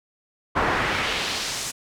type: noise with band-pass filter sweep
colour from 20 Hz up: brown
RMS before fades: -25 dBFS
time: 0.55-1.72 s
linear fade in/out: 20 ms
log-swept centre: 1100 to 8200 Hz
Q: 1.2
effects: none